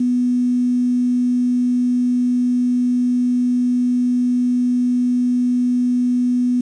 sine tone with quantisation, 246.9 Hz, B3, in tune, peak -14 dBFS, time 0-6.61 s, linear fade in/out 5 ms, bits 7, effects resampled to 22050 Hz

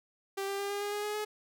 sawtooth tone with pitch steps, 392 / 396.3 / 400.7 / 405.1 / 409.6 / 414.1 / 418.7 / 423.3 Hz, G4 / G4 / G4 / G#4 / G#4 / G#4 / G#4 / G#4, 0 / +19 / +38 / -43 / -24 / -5 / +14 / +33 cents, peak -29 dBFS, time 0.37-1.25 s, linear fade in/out 10 ms, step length 110 ms, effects none

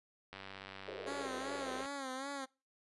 click train, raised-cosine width 0.3 ms, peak -31 dBFS, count 149, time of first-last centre 0.33-1.857 s, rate 96.9 Hz
pink band-pass noise, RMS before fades -46 dBFS, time 0.88-1.81 s, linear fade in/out 2 ms, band 370 to 620 Hz, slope 48 dB/octave
10% pulse tone with vibrato, 270 Hz, C#4, 45 cents flat, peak -32 dBFS, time 1.06-2.46 s, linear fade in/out 20 ms, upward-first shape sine, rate 2.6 Hz, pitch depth 83 cents each way
effects noise-tail reverb RT60 0.3 s tail -24 dB re dry + resampled to 24000 Hz

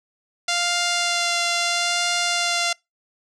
5% pulse tone with vibrato, 696 Hz, F5, 6 cents flat, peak -7 dBFS, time 0.48-2.73 s, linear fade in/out 5 ms, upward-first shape sine, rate 0.76 Hz, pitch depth 10 cents each way, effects noise-tail reverb RT60 0.2 s tail -26 dB re dry + low-pass 7000 Hz 12 dB/octave

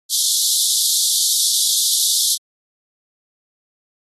pink high-pass noise, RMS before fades -17 dBFS, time 0.09-2.38 s, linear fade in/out 50 ms, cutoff 3400 Hz, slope 96 dB/octave, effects AAC 32 kbps

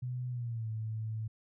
sine tone with pitch glide, 125 to 110.08 Hz, B2 to A2, +21 to +1 cents, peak -34 dBFS, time 0.02-1.28 s, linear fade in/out 10 ms, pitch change -220 cents, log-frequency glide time 0.29-0.69 s, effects none

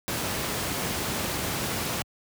pink noise, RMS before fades -29 dBFS, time 0.08-2.02 s, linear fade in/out 0 ms, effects high-pass 80 Hz 12 dB/octave

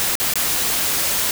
white noise with dropouts, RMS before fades -20 dBFS, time 0-1.31 s, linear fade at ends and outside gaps 0 ms, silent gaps 0.154-0.2 / 0.337-0.356 s, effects none

